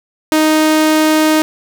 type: tone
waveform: sawtooth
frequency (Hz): 311.1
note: D#4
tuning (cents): 0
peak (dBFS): -5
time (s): 0.32-1.42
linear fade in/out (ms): 0
effects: none